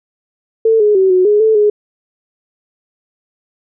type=tone with pitch steps; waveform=sine; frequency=447.5 / 418.6 / 380.5 / 368 / 417.1 / 439.4 / 417.8 Hz; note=A4 / G#4 / F#4 / F#4 / G#4 / A4 / G#4; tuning=+29 / +14 / +48 / -9 / +7 / -2 / +10 cents; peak=-7 dBFS; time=0.65-1.7 s; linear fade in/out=5 ms; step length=150 ms; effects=none